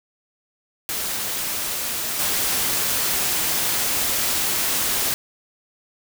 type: noise with level steps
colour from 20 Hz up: white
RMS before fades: -26 / -22 dBFS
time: 0.89-5.14 s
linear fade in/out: 0 ms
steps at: 2.19 s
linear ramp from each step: 2 ms
effects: none